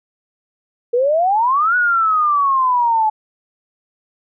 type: exponential two-way sweep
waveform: sine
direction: up then down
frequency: 466.2 to 1480 to 854 Hz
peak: -12 dBFS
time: 0.93-3.1 s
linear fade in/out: 10 ms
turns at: 1.76 s
effects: none